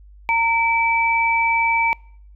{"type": "tone pair together", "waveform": "sine", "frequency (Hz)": [917.1, 2311], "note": ["A#5", "D7"], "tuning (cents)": [-29, -28], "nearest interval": "octave + major third", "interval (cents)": 1601, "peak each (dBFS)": -18, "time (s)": [0.29, 1.93], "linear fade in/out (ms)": 0, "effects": ["noise-tail reverb RT60 0.6 s tail -26 dB re dry", "added 50 Hz sine -42 dBFS peak until 2.35 s"]}